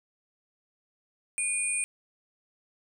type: tone cluster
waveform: sine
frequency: 2439 / 8480 / 9210 Hz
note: D#7 / C9 / D9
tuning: -35 / +22 / -35 cents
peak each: -31 dBFS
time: 1.38-1.84 s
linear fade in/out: 0 ms
effects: none